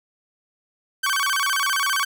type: tone with vibrato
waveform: sawtooth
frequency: 1318.5 Hz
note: E6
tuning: in tune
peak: -16 dBFS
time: 1.03-2.05 s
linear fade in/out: 10 ms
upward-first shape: square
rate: 15 Hz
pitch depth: 280 cents each way
effects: none